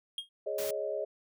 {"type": "tone with exponential decay", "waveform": "triangle", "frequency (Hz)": 3245, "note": "G#7", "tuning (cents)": -41, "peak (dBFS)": -29, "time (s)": [0.18, 0.29], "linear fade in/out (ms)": 2, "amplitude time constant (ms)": 23}
{"type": "chord", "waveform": "sine", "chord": "Ab suspended fourth", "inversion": "none", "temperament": "just", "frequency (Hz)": [415.3, 553.7, 623], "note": ["Ab4", "Db5", "Eb5"], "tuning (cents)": [0, -2, 2], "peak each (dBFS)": [-37, -36, -35], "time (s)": [0.46, 1.05], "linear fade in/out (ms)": 10}
{"type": "noise", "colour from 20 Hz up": "white", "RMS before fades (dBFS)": -40, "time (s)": [0.58, 0.71], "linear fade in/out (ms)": 5}
{"effects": []}